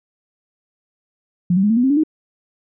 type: tone with pitch steps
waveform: sine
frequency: 177.1 / 192.02 / 208.2 / 225.7 / 244.7 / 265.4 / 287.7 / 311.9 Hz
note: F3 / G3 / G#3 / A3 / B3 / C4 / D4 / D#4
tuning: +24 / -35 / +5 / +44 / -16 / +25 / -36 / +4 cents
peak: -12 dBFS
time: 1.5-2.036 s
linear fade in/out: 5 ms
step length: 67 ms
effects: none